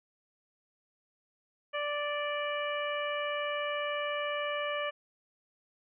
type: harmonic tone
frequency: 586 Hz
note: D5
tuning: 4 cents flat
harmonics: 1 / 2 / 3 / 4 / 5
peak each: -34 / -37 / -39 / -40 / -41 dBFS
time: 1.73-4.91 s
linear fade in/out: 20 ms
effects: none